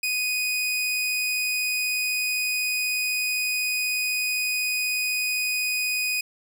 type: tone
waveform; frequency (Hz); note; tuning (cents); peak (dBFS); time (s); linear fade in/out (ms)
sawtooth; 2489; D#7; 0; -20; 0.03-6.21; 5
effects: none